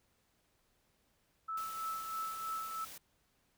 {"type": "tone with tremolo", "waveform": "sine", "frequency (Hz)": 1311, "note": "E6", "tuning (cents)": -10, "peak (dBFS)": -35, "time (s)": [1.48, 2.85], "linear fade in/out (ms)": 10, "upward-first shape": "triangle", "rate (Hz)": 3.1, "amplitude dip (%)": 55}
{"type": "noise", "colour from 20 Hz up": "white", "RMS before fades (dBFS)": -50, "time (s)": [1.57, 2.98], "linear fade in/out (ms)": 5}
{"effects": ["pink hiss -75 dBFS RMS until 3.57 s"]}